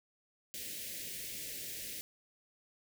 white band-stop noise, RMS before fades -43 dBFS, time 0.54-2.01 s, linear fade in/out 0 ms, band 590 to 1800 Hz, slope 48 dB/octave, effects none

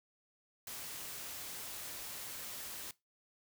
white noise, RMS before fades -45 dBFS, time 0.67-2.91 s, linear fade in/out 2 ms, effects noise-tail reverb RT60 0.2 s tail -20 dB re dry

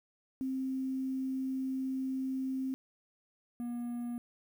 sine / triangle tone pair in turn, 263.2 / 239.7 Hz, C4 / A#3, +10 / +48 cents, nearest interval major second, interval 162 cents, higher first, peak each -32 / -33 dBFS, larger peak first, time 0.41-2.74 / 3.6-4.18 s, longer first, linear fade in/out 0 ms, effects 10-bit

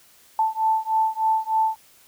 sine beating tone pair, 880 / 883.3 Hz, A5 / A5, 0 / +6 cents, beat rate 3.3 Hz, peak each -22 dBFS, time 0.39-1.76 s, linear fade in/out 2 ms, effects white hiss -54 dBFS RMS until 2.07 s

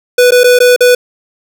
square tone with dropouts, 493.9 Hz, B4, in tune, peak -4 dBFS, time 0.18-0.95 s, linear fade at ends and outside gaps 5 ms, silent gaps 0.308-0.319 / 0.435-0.441 / 0.589-0.602 / 0.763-0.806 s, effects none

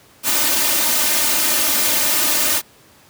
white noise with comb filter, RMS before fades -17 dBFS, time 0.23-2.62 s, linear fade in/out 50 ms, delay 3.3 ms, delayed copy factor +1, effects pink hiss -49 dBFS RMS until 3.09 s + high-pass 100 Hz 12 dB/octave

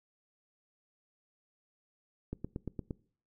click train, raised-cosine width 3 ms, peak -24 dBFS, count 6, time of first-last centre 2.33-2.908 s, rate 8.65 Hz, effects noise-tail reverb RT60 0.5 s tail -22 dB re dry

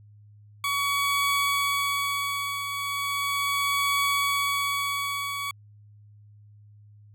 20% pulse tone with tremolo, 1129 Hz, C#6, 31 cents sharp, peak -17 dBFS, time 0.64-5.51 s, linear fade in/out 2 ms, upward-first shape triangle, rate 0.37 Hz, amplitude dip 60%, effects added 104 Hz sine -49 dBFS peak until 7.14 s

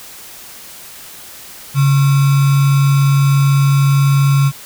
sine tone with sample-and-hold, 139.3 Hz, C#3, 9 cents sharp, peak -8 dBFS, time 1.74-4.52 s, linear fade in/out 50 ms, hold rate 1225 Hz, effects white hiss -35 dBFS RMS until 4.65 s

